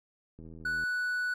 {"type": "click train", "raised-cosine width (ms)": 3, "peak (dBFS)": -36, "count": 37, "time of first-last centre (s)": [0.39, 0.837], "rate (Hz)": 80.6}
{"type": "tone", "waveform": "triangle", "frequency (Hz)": 1480, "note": "F#6", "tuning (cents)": 0, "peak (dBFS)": -27, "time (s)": [0.65, 1.34], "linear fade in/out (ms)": 5}
{"effects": []}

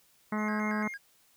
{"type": "harmonic tone", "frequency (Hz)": 212.9, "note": "G#3", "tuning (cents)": 43, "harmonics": [1, 2, 3, 4, 5, 6, 7, 8, 9, 10], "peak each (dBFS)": [-30, -41, -41, -41, -39, -41, -44, -50, -43, -46], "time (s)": [0.32, 0.88], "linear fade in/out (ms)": 5}
{"type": "tone with vibrato", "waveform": "triangle", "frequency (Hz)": 1861, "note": "A#6", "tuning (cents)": -3, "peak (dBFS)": -36, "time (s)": [0.37, 0.98], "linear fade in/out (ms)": 20, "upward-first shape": "square", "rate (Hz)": 4.4, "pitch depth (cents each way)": 230}
{"effects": ["white hiss -65 dBFS RMS until 1.36 s"]}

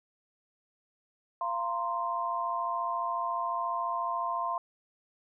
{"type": "chord", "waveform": "sine", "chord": "F suspended fourth", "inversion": "none", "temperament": "equal with one note detuned", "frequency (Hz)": [688.8, 932.3, 1046.5], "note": ["F5", "Bb5", "C6"], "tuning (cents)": [-24, 0, 0], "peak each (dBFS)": [-35, -36, -31], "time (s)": [1.41, 4.58], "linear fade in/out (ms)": 2, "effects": []}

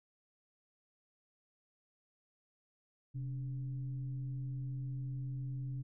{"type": "tone with frequency modulation", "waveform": "sine", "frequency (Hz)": 130.81, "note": "C3", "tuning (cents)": 0, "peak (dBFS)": -37, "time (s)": [3.14, 5.83], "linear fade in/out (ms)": 20, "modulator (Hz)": 158, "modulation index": 0.32, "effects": []}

